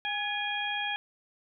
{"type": "harmonic tone with a mistuned harmonic", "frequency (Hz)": 818, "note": "G#5", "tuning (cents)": -26, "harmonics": [1, 2, 3, 4], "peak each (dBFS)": [-35, -35, -35, -35], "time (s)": [0.05, 0.96], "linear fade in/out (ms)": 0, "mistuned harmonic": 2, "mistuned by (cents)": 54, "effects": []}